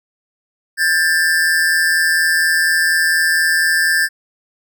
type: tone pair together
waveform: square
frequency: 1600 / 1764.2 Hz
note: G6 / A6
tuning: +35 / +4 cents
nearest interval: major second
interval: 169 cents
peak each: -16 dBFS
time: 0.77-4.09 s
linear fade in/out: 50 ms
effects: none